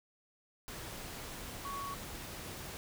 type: tone in noise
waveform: sine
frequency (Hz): 1117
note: C#6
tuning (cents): +13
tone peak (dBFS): -39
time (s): 1.65-1.94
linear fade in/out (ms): 0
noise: pink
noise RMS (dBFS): -45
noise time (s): 0.68-2.77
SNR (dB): +3
effects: none

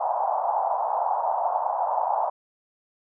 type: band-pass noise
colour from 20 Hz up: white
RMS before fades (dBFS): -25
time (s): 0-2.3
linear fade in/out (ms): 10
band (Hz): 680 to 910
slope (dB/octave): 48
effects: none

